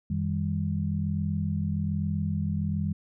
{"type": "tone cluster", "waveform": "sine", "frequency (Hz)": [90.8, 157.9, 199.1], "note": ["F#2", "D#3", "G3"], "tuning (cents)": [-32, 26, 27], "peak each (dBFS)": -30, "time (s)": [0.1, 2.93], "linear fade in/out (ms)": 5, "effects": []}